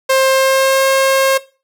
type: tone with pitch glide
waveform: sawtooth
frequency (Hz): 530 to 536.5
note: C5 to C5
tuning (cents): +22 to +43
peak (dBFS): -6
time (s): 0.09-1.38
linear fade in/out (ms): 10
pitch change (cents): +21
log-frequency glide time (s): 0.29-0.86
effects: noise-tail reverb RT60 0.3 s tail -17 dB re dry